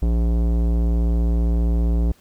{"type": "tone with tanh clipping", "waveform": "sine", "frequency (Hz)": 57.6, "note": "A#1", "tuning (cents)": -20, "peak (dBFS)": -18, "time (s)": [0.02, 2.12], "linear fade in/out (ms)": 5, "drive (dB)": 17, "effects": ["pink hiss -56 dBFS RMS until 2.2 s"]}